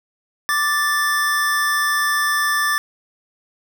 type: tone pair together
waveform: square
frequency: 1174.7 / 1760.1 Hz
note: D6 / A6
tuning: 0 / 0 cents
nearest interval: perfect fifth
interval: 700 cents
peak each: -22 / -19 dBFS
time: 0.49-2.78 s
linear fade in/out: 0 ms
effects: none